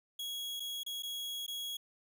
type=tone with dropouts; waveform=40% pulse; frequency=3322 Hz; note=G#7; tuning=in tune; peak=-37 dBFS; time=0.19-1.77 s; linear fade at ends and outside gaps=5 ms; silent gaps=0.598-0.602 / 0.834-0.863 / 1.024-1.032 / 1.465-1.479 s; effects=none